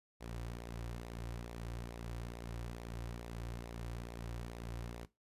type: tone with flanger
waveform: sawtooth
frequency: 58.27 Hz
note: A#1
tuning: in tune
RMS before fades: -45 dBFS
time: 0.2-5.06 s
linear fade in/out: 20 ms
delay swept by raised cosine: 0.63 to 4.83 ms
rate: 2.3 Hz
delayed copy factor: -0.5
effects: noise-tail reverb RT60 0.2 s tail -17 dB re dry + resampled to 32000 Hz